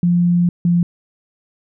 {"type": "tone pair in turn", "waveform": "sine", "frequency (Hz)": [174.61, 173.3], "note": ["F3", "F3"], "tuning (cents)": [0, -13], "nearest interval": "unison", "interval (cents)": 13, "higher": "first", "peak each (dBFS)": -11, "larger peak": "neither", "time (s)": [[0.03, 0.49], [0.65, 0.83]], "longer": "first", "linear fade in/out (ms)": 2, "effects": []}